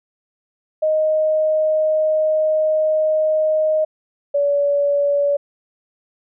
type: tone pair in turn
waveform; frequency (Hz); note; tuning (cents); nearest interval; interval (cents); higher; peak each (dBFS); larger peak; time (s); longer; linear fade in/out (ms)
sine; 622.3 / 571.6; D#5 / D5; 0 / -47; minor second; 147; first; -14; neither; 0.82-3.85 / 4.34-5.37; first; 10
effects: none